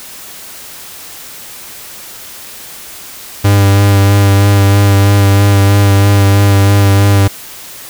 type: tone with vibrato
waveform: 45% pulse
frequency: 99.9 Hz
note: G2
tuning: 33 cents sharp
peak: -5 dBFS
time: 3.44-7.28 s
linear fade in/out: 10 ms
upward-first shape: sine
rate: 3.1 Hz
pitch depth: 19 cents each way
effects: white hiss -30 dBFS RMS until 7.89 s